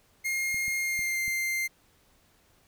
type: tone with pitch glide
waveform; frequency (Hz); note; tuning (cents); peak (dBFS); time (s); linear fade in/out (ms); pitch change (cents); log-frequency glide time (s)
45% pulse; 2133 to 2100; C7 to C7; +33 to +6; -27; 0.24-1.68; 20; -27; 0.78-1.18
type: clicks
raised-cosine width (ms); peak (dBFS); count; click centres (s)
5; -33; 4; 0.544 / 0.681 / 0.992 / 1.28
effects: pink hiss -64 dBFS RMS until 2.67 s